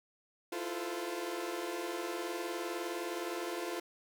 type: chord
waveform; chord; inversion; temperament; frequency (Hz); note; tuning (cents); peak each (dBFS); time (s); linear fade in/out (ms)
sawtooth; F major seventh; third; equal with one note detuned; 329.6 / 349.2 / 440 / 512.8; E4 / F4 / A4 / C5; 0 / 0 / 0 / -35; -40 / -35 / -40 / -40; 0.52-3.8; 5
effects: none